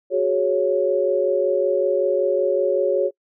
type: chord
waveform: sine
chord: F# suspended second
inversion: none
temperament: equal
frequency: 370 / 415.3 / 554.4 Hz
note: F#4 / G#4 / C#5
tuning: 0 / 0 / 0 cents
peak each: -22 / -23 / -19 dBFS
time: 0.1-3.11 s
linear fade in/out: 50 ms
effects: noise-tail reverb RT60 0.1 s tail -26 dB re dry